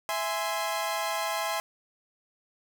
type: chord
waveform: sawtooth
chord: E augmented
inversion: none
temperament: equal with one note detuned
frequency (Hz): 659.3 / 830.6 / 1039.9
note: E5 / G#5 / B#5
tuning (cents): 0 / 0 / -11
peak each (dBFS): -29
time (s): 0.09-1.6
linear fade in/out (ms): 0
effects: none